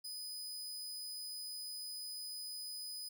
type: tone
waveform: sawtooth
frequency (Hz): 4993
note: D#8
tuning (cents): +5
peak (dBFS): -40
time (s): 0.04-3.09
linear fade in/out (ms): 10
effects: none